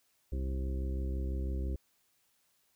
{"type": "harmonic tone", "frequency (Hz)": 66, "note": "C2", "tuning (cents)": 16, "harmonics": [1, 2, 3, 4, 5, 6, 8], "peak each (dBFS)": [-32, -46, -46, -48, -46, -48, -52], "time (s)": [0.32, 1.76], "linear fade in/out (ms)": 5, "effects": ["white hiss -73 dBFS RMS until 2.75 s"]}